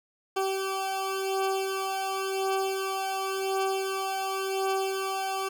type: beating tone pair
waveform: 20% pulse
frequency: 384.7 / 385.62 Hz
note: G4 / G4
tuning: -33 / -28 cents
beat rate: 0.92 Hz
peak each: -28 / -24 dBFS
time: 0.36-5.49 s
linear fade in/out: 10 ms
effects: none